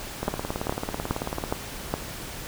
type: two click trains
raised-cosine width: 1 ms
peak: -14 / -10 dBFS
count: 23 / 5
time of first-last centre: 0.23-1.439 / 0.28-1.94 s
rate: 18.2 / 2.41 Hz
effects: pink hiss -37 dBFS RMS until 2.47 s